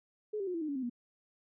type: tone with pitch steps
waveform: sine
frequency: 424.2 / 391.2 / 360.9 / 332.8 / 307 / 283.1 / 261.1 / 240.8 Hz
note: G#4 / G4 / F#4 / E4 / D#4 / C#4 / C4 / B3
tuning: +37 / -4 / -43 / +17 / -23 / +37 / -3 / -44 cents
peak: -33 dBFS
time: 0.33-0.898 s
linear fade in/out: 10 ms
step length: 71 ms
effects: none